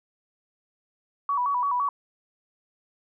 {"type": "tone with vibrato", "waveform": "sine", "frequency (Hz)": 1054, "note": "C6", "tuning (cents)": 12, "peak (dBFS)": -22, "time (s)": [1.29, 1.89], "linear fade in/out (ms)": 2, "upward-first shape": "square", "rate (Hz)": 5.9, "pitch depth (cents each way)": 120, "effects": []}